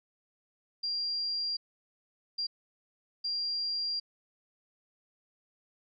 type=tone bursts at uneven times; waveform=sine; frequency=4767 Hz; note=D8; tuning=25 cents sharp; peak=-30 dBFS; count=3; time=0.83-1.57 / 2.38-2.47 / 3.24-4 s; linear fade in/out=10 ms; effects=none